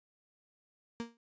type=tone with exponential decay; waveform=35% pulse; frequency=233.1 Hz; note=A#3; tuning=in tune; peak=-31 dBFS; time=1-1.17 s; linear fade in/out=0 ms; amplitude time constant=36 ms; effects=high-pass 60 Hz 12 dB/octave + resampled to 16000 Hz